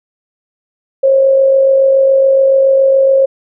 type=tone with amplitude modulation; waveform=sine; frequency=539 Hz; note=C#5; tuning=49 cents flat; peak=-4 dBFS; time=1.03-3.26 s; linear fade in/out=10 ms; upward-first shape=sine; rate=47.1 Hz; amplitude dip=35%; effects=none